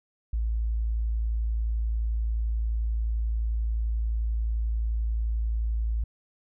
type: tone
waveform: sine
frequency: 55.7 Hz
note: A1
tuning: 22 cents sharp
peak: -24 dBFS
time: 0.33-6.04 s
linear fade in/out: 5 ms
effects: none

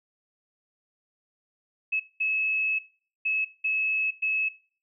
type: tone bursts at uneven times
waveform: sine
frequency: 2587 Hz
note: E7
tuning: 33 cents flat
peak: -23 dBFS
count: 5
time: 1.92-2 / 2.2-2.79 / 3.25-3.45 / 3.64-4.11 / 4.22-4.49 s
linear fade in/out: 10 ms
effects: noise-tail reverb RT60 0.5 s tail -21 dB re dry

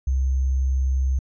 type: tone with sample-and-hold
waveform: sine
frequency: 65.8 Hz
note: C2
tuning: 10 cents sharp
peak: -18 dBFS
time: 0.07-1.19 s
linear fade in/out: 5 ms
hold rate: 6300 Hz
effects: resampled to 24000 Hz

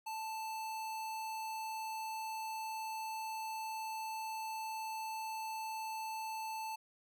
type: tone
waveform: square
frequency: 881 Hz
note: A5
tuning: 2 cents sharp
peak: -40 dBFS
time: 0.06-6.76 s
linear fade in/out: 10 ms
effects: 13-bit

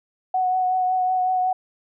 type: tone with vibrato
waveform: sine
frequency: 740 Hz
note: F#5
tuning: in tune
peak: -18 dBFS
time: 0.34-1.53 s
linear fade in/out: 5 ms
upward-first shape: triangle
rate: 5.4 Hz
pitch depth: 21 cents each way
effects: none

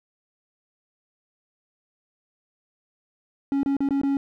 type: tone with dropouts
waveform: triangle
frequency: 277.2 Hz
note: C#4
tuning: in tune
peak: -18 dBFS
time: 3.52-4.17 s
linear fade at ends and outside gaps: 1 ms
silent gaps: 3.632-3.66 / 3.767-3.805 / 3.888-3.907 / 4.015-4.034 s
effects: none

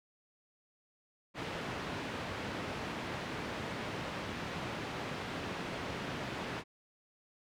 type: band-pass noise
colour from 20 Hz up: pink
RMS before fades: -40 dBFS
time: 1.34-6.64 s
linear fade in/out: 50 ms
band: 110 to 3100 Hz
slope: 12 dB/octave
effects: none

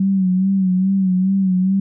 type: tone with vibrato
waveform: sine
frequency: 189.1 Hz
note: F#3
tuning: 38 cents sharp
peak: -13 dBFS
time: 0-1.8 s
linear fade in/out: 5 ms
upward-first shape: sine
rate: 2.4 Hz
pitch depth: 58 cents each way
effects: none

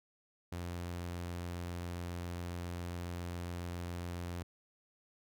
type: tone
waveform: sawtooth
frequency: 87.31 Hz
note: F2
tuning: in tune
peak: -35 dBFS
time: 0.52-4.43 s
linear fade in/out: 5 ms
effects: none

